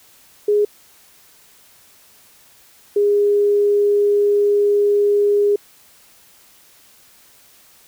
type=tone pair in turn; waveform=sine; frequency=415.3 / 409.6 Hz; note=G#4 / G#4; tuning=0 / -24 cents; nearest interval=unison; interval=24 cents; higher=first; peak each=-12 dBFS; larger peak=neither; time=0.48-0.65 / 2.96-5.56 s; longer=second; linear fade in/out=5 ms; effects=white hiss -50 dBFS RMS until 7.87 s